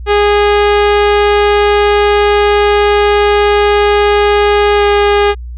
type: tone with pitch glide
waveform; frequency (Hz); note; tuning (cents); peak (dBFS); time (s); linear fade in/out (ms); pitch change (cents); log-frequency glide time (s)
sawtooth; 411.8 to 409.2; G#4 to G#4; -15 to -26; -3; 0.06-5.35; 50; -11; 4.76-4.83
effects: added 60 Hz sine -22 dBFS peak until 5.57 s + resampled to 8000 Hz